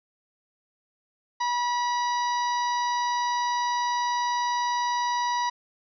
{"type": "harmonic tone", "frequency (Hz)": 970, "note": "B5", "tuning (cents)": -31, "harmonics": [1, 2, 3, 4, 5, 6], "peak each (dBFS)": [-24, -34, -45, -38, -39, -41], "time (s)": [1.4, 5.5], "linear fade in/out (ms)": 10, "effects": []}